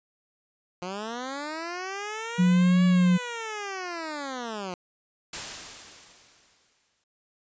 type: linear two-way sweep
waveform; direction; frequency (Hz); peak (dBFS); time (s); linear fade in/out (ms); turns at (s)
10% pulse; up then down; 174.61 to 570 to 174.61; -24; 0.82-4.74; 2; 2.85
type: tone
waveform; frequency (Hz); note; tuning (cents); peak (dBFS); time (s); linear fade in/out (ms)
sine; 180; F#3; -47; -17; 2.38-3.18; 20
type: noise with exponential decay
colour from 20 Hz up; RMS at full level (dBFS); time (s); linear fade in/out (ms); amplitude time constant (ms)
white; -32; 5.33-7.04; 5; 370
effects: resampled to 16000 Hz